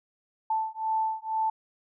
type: beating tone pair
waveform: sine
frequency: 880 / 882.1 Hz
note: A5 / A5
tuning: 0 / +4 cents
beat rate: 2.1 Hz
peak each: -29 dBFS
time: 0.5-1.5 s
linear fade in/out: 5 ms
effects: none